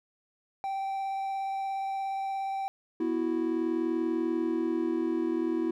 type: tone with vibrato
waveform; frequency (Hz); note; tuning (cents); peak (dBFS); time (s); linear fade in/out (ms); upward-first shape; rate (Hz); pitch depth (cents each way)
triangle; 779; G5; -11; -28; 0.64-2.68; 0; sine; 17; 9
type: chord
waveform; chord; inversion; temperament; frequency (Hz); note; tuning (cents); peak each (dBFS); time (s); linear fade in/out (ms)
triangle; B suspended fourth; none; equal; 246.9 / 329.6 / 370; B3 / E4 / F#4; 0 / 0 / 0; -32 / -26 / -32; 3-5.71; 5
effects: none